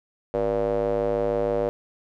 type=tone with band-pass filter; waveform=square; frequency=53.1 Hz; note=G#1; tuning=39 cents sharp; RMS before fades=-24 dBFS; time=0.34-1.69 s; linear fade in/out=0 ms; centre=530 Hz; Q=5.6; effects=none